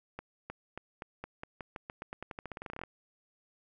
accelerating click train, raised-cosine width 0.5 ms, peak -25 dBFS, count 25, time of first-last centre 0.19-2.836 s, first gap 310 ms, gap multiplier 0.89, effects none

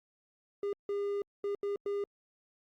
triangle tone bursts at uneven times, 404.2 Hz, G#4, 47 cents flat, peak -29 dBFS, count 5, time 0.63-0.73 / 0.89-1.22 / 1.44-1.55 / 1.63-1.76 / 1.86-2.04 s, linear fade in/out 2 ms, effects Opus 48 kbps

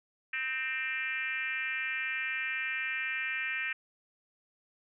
sine tone with frequency modulation, 2106 Hz, C7, 11 cents sharp, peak -31 dBFS, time 0.33-3.73 s, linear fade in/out 5 ms, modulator 272 Hz, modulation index 2, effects none

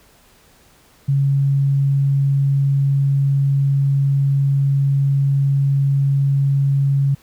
sine tone, 138.59 Hz, C#3, in tune, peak -13 dBFS, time 1.08-7.15 s, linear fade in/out 10 ms, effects pink hiss -52 dBFS RMS until 7.22 s

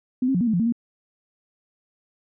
sine tone with pitch steps, 252.9 / 267.7 / 178.1 / 240.4 / 220 / 173.4 / 227.8 / 235.6 Hz, B3 / C4 / F3 / B3 / A3 / F3 / A#3 / A#3, +41 / +40 / +34 / -46 / 0 / -12 / -40 / +19 cents, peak -18 dBFS, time 0.22-0.724 s, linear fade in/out 5 ms, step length 63 ms, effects none

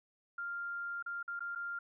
sine tone with dropouts, 1396 Hz, F6, 1 cent flat, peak -37 dBFS, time 0.38-1.79 s, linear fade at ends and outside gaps 5 ms, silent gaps 1.026-1.061 / 1.229-1.278 / 1.394-1.405 / 1.551-1.557 s, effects none

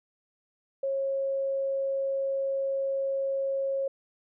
sine tone, 544 Hz, C#5, 33 cents flat, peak -26 dBFS, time 0.83-3.88 s, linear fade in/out 5 ms, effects none

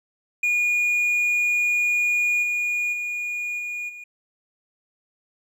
triangle tone with level steps, 2440 Hz, D#7, 34 cents flat, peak -17 / -20 / -24 / -26 / -35 dBFS, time 0.43-4.04 s, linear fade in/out 5 ms, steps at 2.42 / 2.92 / 3.58 / 3.88 s, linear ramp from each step 20 ms, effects none

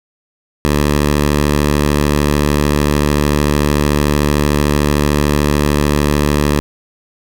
10% pulse tone with vibrato, 73.42 Hz, D2, in tune, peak -3 dBFS, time 0.65-6.6 s, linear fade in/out 0 ms, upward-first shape triangle, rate 16 Hz, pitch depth 12 cents each way, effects none

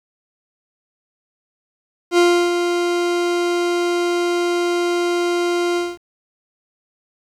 40% pulse tone with ADSR envelope, 349.2 Hz, F4, in tune, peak -9 dBFS, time 2.11-5.98 s, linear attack 69 ms, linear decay 330 ms, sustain -7 dB, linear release 210 ms, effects low-pass 8000 Hz 12 dB/octave + 8-bit

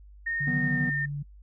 sine tone with pitch glide, 1841 to 1814.6 Hz, A#6 to A#6, -22 to -47 cents, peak -27 dBFS, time 0.26-1.06 s, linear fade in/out 10 ms, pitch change -25 cents, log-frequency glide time 0.61-0.8 s
sine tone, 144 Hz, D3, 34 cents flat, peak -30 dBFS, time 0.4-1.23 s, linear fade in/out 10 ms
triangle chord, B major, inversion first, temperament equal, 155.56 / 185 / 246.9 Hz, D#3 / F#3 / B3, 0 / 0 / 0 cents, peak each -29 / -32 / -28 dBFS, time 0.47-0.9 s, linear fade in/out 5 ms
effects noise-tail reverb RT60 0.1 s tail -25 dB re dry + added 50 Hz sine -47 dBFS peak until 1.42 s

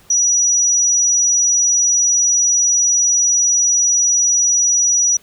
sine tone, 5840 Hz, F#8, 24 cents flat, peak -11 dBFS, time 0.1-5.17 s, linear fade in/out 5 ms, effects pink hiss -49 dBFS RMS until 5.22 s

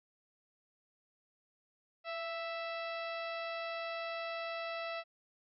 harmonic tone with a mistuned harmonic, 659.3 Hz, E5, in tune, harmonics 1 / 2 / 3 / 4 / 5 / 6 / 7 / 8, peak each -40 / -44 / -47 / -46 / -54 / -52 / -56 / -58 dBFS, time 2.04-5.04 s, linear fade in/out 50 ms, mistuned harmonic 1, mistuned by +26 cents, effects none

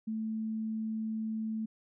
sine tone, 220 Hz, A3, in tune, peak -32 dBFS, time 0.07-1.66 s, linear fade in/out 10 ms, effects none

